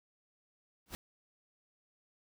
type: noise with exponential growth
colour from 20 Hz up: pink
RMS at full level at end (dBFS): -37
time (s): 0.86-0.95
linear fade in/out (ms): 0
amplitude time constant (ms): 18
effects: none